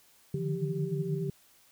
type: tone cluster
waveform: sine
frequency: 145.5 / 151.8 / 162.1 / 175.7 / 391.7 Hz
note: D3 / D#3 / E3 / F3 / G4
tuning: -16 / -42 / -29 / +11 / -1 cents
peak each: -35 / -35 / -37 / -37 / -35 dBFS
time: 0.34-1.3 s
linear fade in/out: 5 ms
effects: white hiss -62 dBFS RMS until 1.71 s